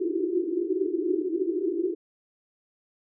pink band-pass noise, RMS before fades -27 dBFS, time 0-1.95 s, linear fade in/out 10 ms, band 320 to 390 Hz, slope 96 dB/octave, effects none

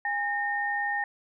sine tone pair together, 817 / 1834 Hz, G#5 / A#6, -29 / -29 cents, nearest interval octave + major second, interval 1400 cents, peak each -30 / -28 dBFS, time 0.05-1.04 s, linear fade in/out 2 ms, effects none

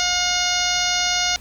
harmonic tone, 717 Hz, F5, 45 cents sharp, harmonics 1 / 2 / 3 / 4 / 5 / 6 / 7 / 8 / 9, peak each -27 / -27 / -27 / -27 / -27 / -27 / -27 / -27 / -27 dBFS, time 0-1.36 s, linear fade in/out 0 ms, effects added 60 Hz sine -42 dBFS peak until 1.4 s + pink hiss -45 dBFS RMS until 1.4 s

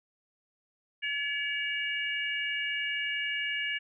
harmonic tone, 569 Hz, C#5, 45 cents sharp, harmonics 3 / 4 / 5, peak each -34 / -34 / -34 dBFS, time 1.02-3.79 s, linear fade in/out 20 ms, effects none

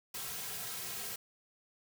white noise with comb filter, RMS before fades -41 dBFS, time 0.14-1.16 s, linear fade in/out 5 ms, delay 3.4 ms, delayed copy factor -0.7, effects none

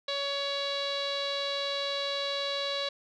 sawtooth tone with low-pass filter, 561 Hz, C#5, 21 cents sharp, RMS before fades -32 dBFS, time 0.08-2.89 s, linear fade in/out 5 ms, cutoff 4000 Hz, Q 7.2, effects none

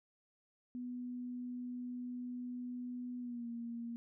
sine tone with pitch glide, 246.9 to 234.3 Hz, B3 to A#3, 0 to +9 cents, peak -40 dBFS, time 0.75-3.96 s, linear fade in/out 0 ms, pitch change -91 cents, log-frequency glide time 3.19-3.48 s, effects none

